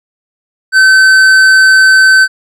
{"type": "tone with tanh clipping", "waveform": "sine", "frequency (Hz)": 1534, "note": "G6", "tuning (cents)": -38, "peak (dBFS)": -4, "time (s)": [0.72, 2.28], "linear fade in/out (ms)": 50, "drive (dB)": 11, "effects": []}